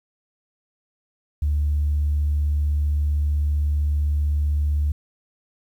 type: tone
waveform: sine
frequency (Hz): 73.7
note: D2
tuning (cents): +7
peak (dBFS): -17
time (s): 1.42-4.92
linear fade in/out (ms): 5
effects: tanh soft clip ceiling -14 dBFS + 9-bit